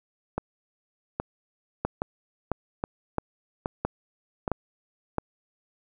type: two click trains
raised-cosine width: 1 ms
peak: -11 / -13 dBFS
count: 6 / 6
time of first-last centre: 1.85-5.183 / 0.38-4.478 s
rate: 1.5 / 1.22 Hz
effects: none